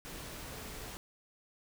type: tone in noise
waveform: sine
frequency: 434.9 Hz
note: A4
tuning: 20 cents flat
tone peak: -55 dBFS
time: 0.54-0.86 s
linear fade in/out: 0 ms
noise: pink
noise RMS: -45 dBFS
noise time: 0.05-0.97 s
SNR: -13 dB
effects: none